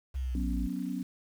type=linear sweep; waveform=sine; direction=down; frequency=67 to 52.4 Hz; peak=-30 dBFS; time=0.14-0.68 s; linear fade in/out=20 ms
type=chord; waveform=sine; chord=F# suspended fourth; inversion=none; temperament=equal; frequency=185 / 246.9 / 277.2 Hz; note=F#3 / B3 / C#4; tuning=0 / 0 / 0 cents; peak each=-36 dBFS; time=0.35-1.03 s; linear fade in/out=2 ms
effects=9-bit